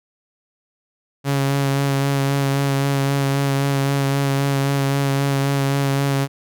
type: tone with vibrato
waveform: sawtooth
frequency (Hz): 138.59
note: C#3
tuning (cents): 0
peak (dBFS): -13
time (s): 1.24-6.28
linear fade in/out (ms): 50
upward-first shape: sine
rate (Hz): 3.8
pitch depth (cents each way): 18
effects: none